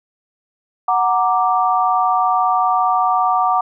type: chord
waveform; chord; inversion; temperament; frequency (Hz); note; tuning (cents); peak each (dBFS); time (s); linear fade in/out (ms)
sine; Gb augmented; none; equal; 740 / 932.3 / 1174.7; Gb5 / Bb5 / D6; 0 / 0 / 0; -16 / -20 / -17; 0.88-3.61; 5
effects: none